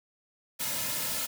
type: noise with comb filter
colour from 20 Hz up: white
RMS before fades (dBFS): -32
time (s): 0.59-1.27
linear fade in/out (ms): 20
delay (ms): 2.6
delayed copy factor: -1
effects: none